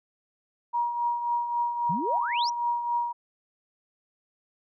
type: tone with tremolo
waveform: sine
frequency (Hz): 952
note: A#5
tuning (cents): +36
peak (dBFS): -22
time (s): 0.73-3.13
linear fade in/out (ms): 20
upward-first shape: triangle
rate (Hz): 3.7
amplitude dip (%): 60
type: exponential sweep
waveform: sine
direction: up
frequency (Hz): 144.7 to 6000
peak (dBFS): -29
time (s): 1.89-2.5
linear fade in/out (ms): 10
effects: none